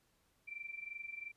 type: tone with amplitude modulation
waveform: sine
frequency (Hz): 2349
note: D7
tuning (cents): 0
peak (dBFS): -40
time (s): 0.47-1.32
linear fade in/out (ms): 20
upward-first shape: sine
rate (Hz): 22.8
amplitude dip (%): 80
effects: pink hiss -75 dBFS RMS until 1.36 s + resampled to 32000 Hz